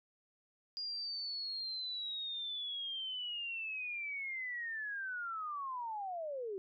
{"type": "linear sweep", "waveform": "sine", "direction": "down", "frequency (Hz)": [4856, 370], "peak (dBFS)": -38, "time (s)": [0.77, 6.58], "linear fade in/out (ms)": 0, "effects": []}